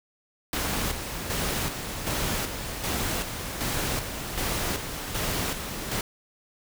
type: noise with tremolo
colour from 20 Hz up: pink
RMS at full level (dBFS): -28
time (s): 0.53-6.01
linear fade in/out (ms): 2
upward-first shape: square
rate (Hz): 1.3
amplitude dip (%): 50
effects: none